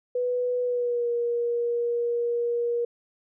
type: tone with pitch glide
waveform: sine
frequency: 493.9 to 474.6 Hz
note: B4 to A#4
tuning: 0 to +31 cents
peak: -23 dBFS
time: 0.15-2.85 s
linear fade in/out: 5 ms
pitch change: -69 cents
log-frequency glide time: 0.63-1.09 s
effects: none